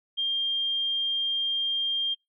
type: tone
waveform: sine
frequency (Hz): 3200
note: G7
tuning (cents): +35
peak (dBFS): -24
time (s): 0.17-2.15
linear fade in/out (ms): 20
effects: noise-tail reverb RT60 0.2 s tail -26 dB re dry